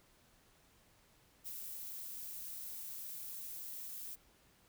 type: noise with ADSR envelope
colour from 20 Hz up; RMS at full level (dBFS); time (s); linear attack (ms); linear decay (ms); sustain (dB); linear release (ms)
violet; -43; 1.44-4.16; 35; 19; -3; 21
effects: pink hiss -68 dBFS RMS until 4.68 s